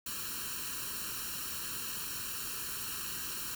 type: noise with comb filter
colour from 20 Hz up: white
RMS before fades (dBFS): -39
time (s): 0.06-3.55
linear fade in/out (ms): 5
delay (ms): 0.71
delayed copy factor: +1
effects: none